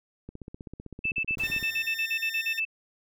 click train, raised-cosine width 3 ms, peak -27 dBFS, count 22, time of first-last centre 0.29-1.628 s, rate 15.7 Hz
sine tone bursts, 2637 Hz, E7, in tune, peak -25 dBFS, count 14, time 1.04-2.652 s, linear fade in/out 10 ms, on 78 ms, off 40 ms
pink noise with exponential decay, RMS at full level -42 dBFS, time 1.38-2.49 s, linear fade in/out 2 ms, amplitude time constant 240 ms
20% pulse tone, 1808 Hz, A6, 47 cents sharp, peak -29 dBFS, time 1.43-2.6 s, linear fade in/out 10 ms
effects none

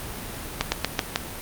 slowing click train, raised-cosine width 0.2 ms, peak -3 dBFS, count 5, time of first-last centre 0.61-1.159 s, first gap 110 ms, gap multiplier 1.15, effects pink hiss -35 dBFS RMS until 1.41 s + Opus 32 kbps

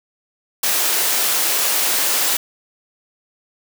white high-pass noise, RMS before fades -18 dBFS, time 0.63-2.37 s, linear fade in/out 5 ms, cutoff 340 Hz, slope 12 dB/octave, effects none

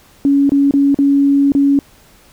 sine tone with dropouts, 280 Hz, C#4, 18 cents sharp, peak -8 dBFS, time 0.25-1.79 s, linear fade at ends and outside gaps 1 ms, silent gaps 0.494-0.519 / 0.71-0.738 / 0.945-0.988 / 1.52-1.55 s, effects pink hiss -47 dBFS RMS until 2.32 s

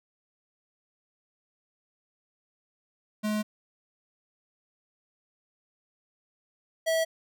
square tone pair in turn, 212.4 / 650.2 Hz, G#3 / E5, +39 / -24 cents, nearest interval octave + perfect fifth, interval 1937 cents, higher second, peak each -27 / -24 dBFS, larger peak second, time 3.23-3.43 / 6.86-7.05 s, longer first, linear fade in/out 20 ms, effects none

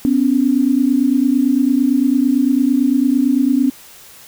sine tone pair together, 252.3 / 281.2 Hz, B3 / C#4, +37 / +25 cents, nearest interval major second, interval 188 cents, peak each -14 dBFS, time 0.05-3.7 s, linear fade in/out 0 ms, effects white hiss -41 dBFS RMS until 4.27 s

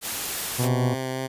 white noise, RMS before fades -29 dBFS, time 0.01-0.69 s, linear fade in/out 50 ms
harmonic tone, 123.3 Hz, B2, 2 cents flat, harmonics 1 / 2 / 3 / 4 / 5 / 6 / 7 / 8 / 9, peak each -22 / -28 / -32 / -34 / -36 / -38 / -39 / -40 / -41 dBFS, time 0.58-0.95 s, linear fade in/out 20 ms
10% pulse tone with vibrato, 130.81 Hz, C3, in tune, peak -19 dBFS, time 0.62-1.28 s, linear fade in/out 20 ms, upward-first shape triangle, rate 3.7 Hz, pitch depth 15 cents each way
effects resampled to 32000 Hz

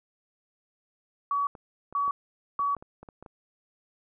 sine tone bursts, 1134 Hz, C#6, 39 cents sharp, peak -24 dBFS, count 3, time 1.31-2.75 s, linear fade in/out 2 ms, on 160 ms, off 480 ms
clicks, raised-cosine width 1 ms, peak -31 dBFS, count 10, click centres 1.552 / 1.926 / 2.079 / 2.595 / 2.767 / 2.825 / 3.03 / 3.088 / 3.226 / 3.262 s
effects none

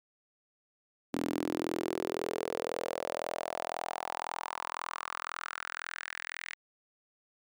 sawtooth tone with high-pass filter sweep, 41.92 Hz, E1, 30 cents sharp, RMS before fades -37 dBFS, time 1.13-6.55 s, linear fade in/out 10 ms, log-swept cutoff 270 to 2000 Hz, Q 3.9, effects none

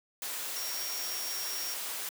sine tone in noise, 5588 Hz, F8, in tune, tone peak -37 dBFS, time 0.56-1.74 s, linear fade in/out 2 ms, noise white, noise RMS -37 dBFS, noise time 0.22-2.09 s, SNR -3 dB, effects high-pass 400 Hz 12 dB/octave

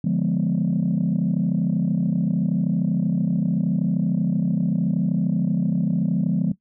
sine chord, D diminished seventh, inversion none, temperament equal, 146.83 / 174.61 / 207.7 / 246.9 Hz, D3 / F3 / Ab3 / Cb4, 0 / 0 / 0 / 0 cents, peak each -25 / -20 / -23 / -26 dBFS, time 0.04-6.52 s, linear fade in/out 5 ms, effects noise-tail reverb RT60 0.1 s tail -17 dB re dry + tanh soft clip ceiling -13 dBFS

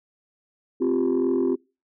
sine chord, C suspended fourth, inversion none, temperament equal, 261.6 / 349.2 / 392 Hz, C4 / F4 / G4, 0 / 0 / 0 cents, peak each -22 / -22 / -23 dBFS, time 0.8-1.56 s, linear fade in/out 20 ms, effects noise-tail reverb RT60 0.3 s tail -24 dB re dry + tanh soft clip ceiling -15 dBFS

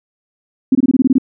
sine tone bursts, 261.6 Hz, C4, in tune, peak -7 dBFS, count 9, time 0.72-1.183 s, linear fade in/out 5 ms, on 31 ms, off 23 ms, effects none

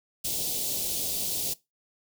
white band-stop noise, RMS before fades -30 dBFS, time 0.24-1.54 s, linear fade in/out 10 ms, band 650 to 3200 Hz, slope 24 dB/octave, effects noise-tail reverb RT60 0.2 s tail -20 dB re dry

